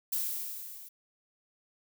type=noise with level ramp; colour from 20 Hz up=violet; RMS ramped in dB=-30 to -49 dBFS; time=0.12-0.89 s; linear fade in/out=10 ms; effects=none

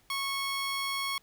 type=tone; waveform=15% pulse; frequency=1100 Hz; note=C#6; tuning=14 cents flat; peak=-24 dBFS; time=0.1-1.18 s; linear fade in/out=2 ms; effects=pink hiss -65 dBFS RMS until 1.22 s

